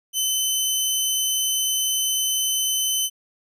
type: tone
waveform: 15% pulse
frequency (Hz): 3046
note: F#7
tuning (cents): +50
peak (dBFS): -13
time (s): 0.13-3.1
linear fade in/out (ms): 50
effects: none